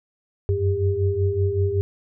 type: tone cluster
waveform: sine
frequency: 92.3 / 97.6 / 400 Hz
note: F#2 / G2 / G4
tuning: -4 / -7 / +35 cents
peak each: -23 dBFS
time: 0.49-1.81 s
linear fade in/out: 0 ms
effects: none